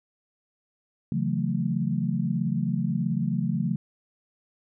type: chord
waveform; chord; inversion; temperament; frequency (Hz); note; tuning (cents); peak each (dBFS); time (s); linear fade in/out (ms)
sine; F# minor seventh; second; just; 138.75 / 166.5 / 185 / 222; C#3 / E3 / F#3 / A3; +2 / +18 / 0 / +16; -29; 1.12-3.76; 2
effects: none